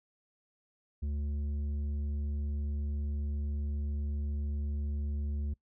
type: tone with tanh clipping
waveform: triangle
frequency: 72.7 Hz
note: D2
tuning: 17 cents flat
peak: -33 dBFS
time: 1.02-5.54 s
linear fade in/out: 10 ms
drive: 12 dB
effects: noise-tail reverb RT60 0.1 s tail -22 dB re dry